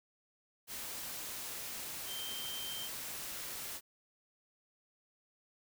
sine tone in noise, 3136 Hz, G7, in tune, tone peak -42 dBFS, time 2.06-2.9 s, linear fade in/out 50 ms, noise white, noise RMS -43 dBFS, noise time 0.67-3.81 s, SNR -2 dB, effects none

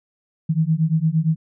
sine beating tone pair, 155.56 / 164.26 Hz, D#3 / E3, 0 / -6 cents, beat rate 8.7 Hz, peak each -19 / -19 dBFS, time 0.49-1.36 s, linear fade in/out 10 ms, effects none

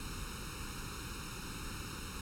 pink noise with comb filter, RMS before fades -43 dBFS, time 0-2.21 s, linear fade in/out 2 ms, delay 0.75 ms, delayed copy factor +1, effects low-pass 12000 Hz 12 dB/octave

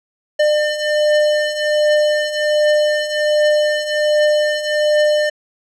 square beating tone pair, 600 / 601.3 Hz, D5 / D5, +37 / +41 cents, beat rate 1.3 Hz, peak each -20 / -15 dBFS, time 0.39-5.3 s, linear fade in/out 10 ms, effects low-pass 6000 Hz 12 dB/octave

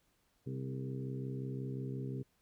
harmonic tone with a mistuned harmonic, 65.6 Hz, C2, 5 cents sharp, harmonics 2 / 3 / 4 / 5 / 6 / 7, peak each -39 / -47 / -45 / -52 / -47 / -53 dBFS, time 0.46-2.23 s, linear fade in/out 10 ms, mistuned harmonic 6, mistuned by +27 cents, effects pink hiss -75 dBFS RMS until 2.41 s

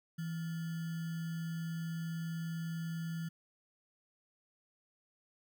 sine tone with sample-and-hold, 164.81 Hz, E3, in tune, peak -36 dBFS, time 0.18-3.29 s, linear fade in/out 10 ms, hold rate 1575 Hz, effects none

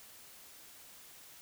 silence, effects white hiss -55 dBFS RMS until 1.41 s

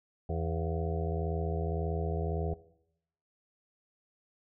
harmonic tone with a mistuned harmonic, 81.8 Hz, E2, 13 cents flat, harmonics 1 / 2 / 4 / 5 / 6 / 7 / 8 / 9, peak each -33 / -37 / -45 / -40 / -42 / -46 / -43 / -44 dBFS, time 0.29-2.54 s, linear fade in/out 5 ms, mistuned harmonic 8, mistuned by +69 cents, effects noise-tail reverb RT60 0.8 s tail -18 dB re dry

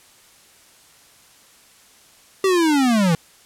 square linear sweep, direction down, 392 to 156.7 Hz, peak -15 dBFS, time 2.44-3.15 s, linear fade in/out 2 ms, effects white hiss -51 dBFS RMS until 3.45 s + low-pass 11000 Hz 12 dB/octave

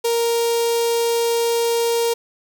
sawtooth tone with notch filter, 466.2 Hz, A#4, in tune, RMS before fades -19 dBFS, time 0.04-2.14 s, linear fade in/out 10 ms, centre 1600 Hz, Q 0.74, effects none

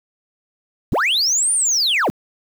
sine linear two-way sweep, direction up then down, 31.5 to 9397 to 110.3 Hz, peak -12 dBFS, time 0.92-2.1 s, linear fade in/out 0 ms, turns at 1.53 s, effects tanh soft clip ceiling -14 dBFS + 7-bit

